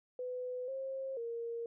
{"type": "tone with pitch steps", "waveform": "sine", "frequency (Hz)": [501, 534, 465.7], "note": ["B4", "C5", "A#4"], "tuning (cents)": [25, 35, -2], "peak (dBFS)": -37, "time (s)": [0.19, 1.66], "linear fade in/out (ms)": 2, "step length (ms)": 490, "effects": []}